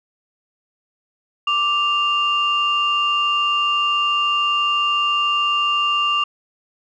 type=tone pair together; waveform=sine; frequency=1175.5 / 2794 Hz; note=D6 / F7; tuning=+1 / 0 cents; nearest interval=octave + minor third; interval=1499 cents; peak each=-18 dBFS; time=1.47-6.24 s; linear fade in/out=5 ms; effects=tanh soft clip ceiling -9 dBFS